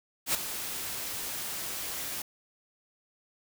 white noise with ADSR envelope, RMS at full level -25 dBFS, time 0.26-2.22 s, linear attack 85 ms, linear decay 7 ms, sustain -11 dB, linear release 4 ms, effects none

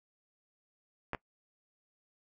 clicks, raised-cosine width 0.5 ms, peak -20 dBFS, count 2, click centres 1.133 / 1.148 s, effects noise-tail reverb RT60 0.1 s tail -22 dB re dry

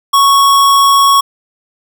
square tone, 1108.7 Hz, C#6, in tune, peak -6 dBFS, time 0.13-1.21 s, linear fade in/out 10 ms, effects none

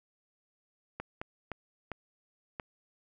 clicks, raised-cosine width 0.5 ms, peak -22 dBFS, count 5, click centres 1 / 1.215 / 1.517 / 1.917 / 2.598 s, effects none

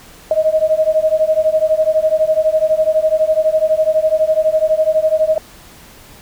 sine beating tone pair, 622.3 / 634.3 Hz, D#5 / D#5, 0 / +33 cents, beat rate 12 Hz, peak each -14 dBFS, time 0.31-5.38 s, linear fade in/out 2 ms, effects pink hiss -41 dBFS RMS until 6.21 s

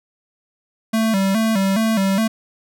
square tone with vibrato, 207.7 Hz, G#3, in tune, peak -16 dBFS, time 0.93-2.28 s, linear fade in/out 10 ms, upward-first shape square, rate 2.4 Hz, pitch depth 120 cents each way, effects none

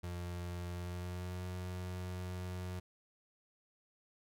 35% pulse tone with pitch glide, 87.9 to 90.79 Hz, F2 to F#2, +12 to -32 cents, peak -38 dBFS, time 0.03-2.8 s, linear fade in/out 10 ms, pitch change +56 cents, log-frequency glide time 0.72-1.45 s, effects none

